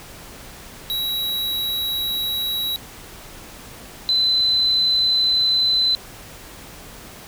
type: tone pair in turn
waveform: square / sine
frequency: 3877 / 4032 Hz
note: B7 / B7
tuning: -33 / +35 cents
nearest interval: minor second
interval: 68 cents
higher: second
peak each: -22 / -15 dBFS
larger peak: second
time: 0.9-2.76 / 4.09-5.95 s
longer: neither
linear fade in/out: 0 ms
effects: pink hiss -40 dBFS RMS until 7.27 s